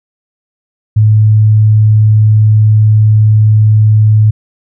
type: tone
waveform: sine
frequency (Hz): 107.6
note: A2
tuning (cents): -38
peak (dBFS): -3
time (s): 0.96-4.31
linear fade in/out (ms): 10
effects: none